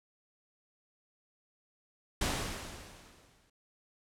pink noise with exponential decay, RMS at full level -30 dBFS, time 2.21-3.5 s, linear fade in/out 5 ms, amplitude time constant 280 ms, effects low-pass 10000 Hz 12 dB/octave

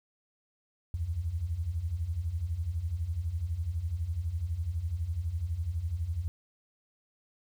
sine beating tone pair, 75 / 87 Hz, D2 / F2, +37 / -6 cents, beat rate 12 Hz, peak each -36 / -31 dBFS, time 0.94-6.28 s, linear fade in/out 0 ms, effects 10-bit

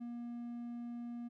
triangle tone, 238 Hz, A#3, 36 cents sharp, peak -39 dBFS, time 0-1.29 s, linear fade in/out 20 ms, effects none

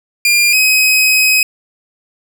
sawtooth tone pair in turn, 2400 / 2531 Hz, D7 / D#7, +37 / +29 cents, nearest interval minor second, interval 92 cents, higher second, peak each -5 dBFS, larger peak neither, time 0.25-0.53 / 0.53-1.43 s, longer second, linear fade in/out 2 ms, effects none

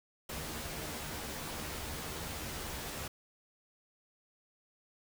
pink noise with comb filter, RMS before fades -41 dBFS, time 0.29-3.08 s, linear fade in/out 5 ms, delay 13 ms, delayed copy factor +0.55, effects none

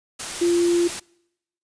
sine tone in noise, 345.5 Hz, F4, 19 cents flat, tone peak -16 dBFS, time 0.41-0.88 s, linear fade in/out 10 ms, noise white, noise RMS -30 dBFS, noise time 0.19-1 s, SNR +11 dB, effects noise-tail reverb RT60 0.8 s tail -25 dB re dry + resampled to 22050 Hz

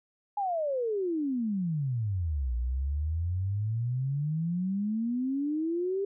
sine exponential two-way sweep, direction down then up, 839 to 58.27 to 402.6 Hz, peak -27 dBFS, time 0.37-6.05 s, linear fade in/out 5 ms, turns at 2.55 s, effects none

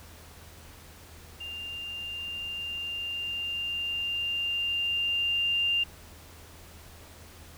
sine tone with level ramp, 2794 Hz, F7, in tune, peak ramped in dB -36 to -23 dBFS, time 1.4-5.84 s, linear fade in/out 10 ms, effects added 81 Hz sine -51 dBFS peak until 7.57 s + pink hiss -51 dBFS RMS until 7.57 s

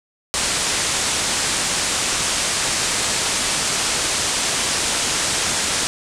white low-pass noise, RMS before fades -21 dBFS, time 0.34-5.87 s, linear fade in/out 0 ms, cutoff 9300 Hz, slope 48 dB/octave, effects none

